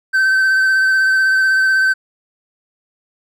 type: tone with vibrato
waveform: triangle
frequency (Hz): 1543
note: G6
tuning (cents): -28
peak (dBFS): -9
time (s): 0.13-1.94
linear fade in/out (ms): 20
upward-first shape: sine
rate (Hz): 16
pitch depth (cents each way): 16
effects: none